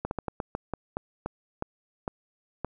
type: slowing click train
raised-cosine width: 1 ms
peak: -16 dBFS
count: 12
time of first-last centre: 0.05-2.647 s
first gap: 61 ms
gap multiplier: 1.25
effects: none